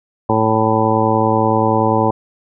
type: harmonic tone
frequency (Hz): 110.4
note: A2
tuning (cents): +6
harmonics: 1 / 2 / 3 / 4 / 5 / 7 / 8 / 9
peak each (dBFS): -20 / -20 / -20 / -20 / -20 / -20 / -20 / -20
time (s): 0.29-2.11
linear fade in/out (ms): 5
effects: none